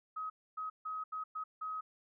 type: tone bursts at uneven times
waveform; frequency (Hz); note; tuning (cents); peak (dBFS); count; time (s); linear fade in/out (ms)
sine; 1268; D#6; +32; -37; 6; 0.16-0.3 / 0.57-0.7 / 0.85-1.04 / 1.12-1.24 / 1.35-1.44 / 1.61-1.81; 10
effects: none